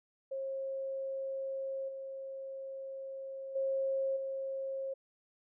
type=tone with level steps; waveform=sine; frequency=538 Hz; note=C5; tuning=48 cents sharp; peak=-35 / -40 / -30 / -35 dBFS; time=0.31-4.94 s; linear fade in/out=10 ms; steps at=1.88 / 3.55 / 4.16 s; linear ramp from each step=10 ms; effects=none